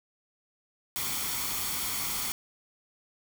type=noise with comb filter; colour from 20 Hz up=white; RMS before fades=-32 dBFS; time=0.96-2.32 s; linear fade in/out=0 ms; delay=0.9 ms; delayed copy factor=+0.5; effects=none